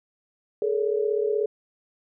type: tone cluster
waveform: sine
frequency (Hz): 420.4 / 456.7 / 563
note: G#4 / A#4 / C#5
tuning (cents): +21 / -36 / +27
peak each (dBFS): -23 / -27 / -32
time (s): 0.62-1.46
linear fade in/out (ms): 2
effects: none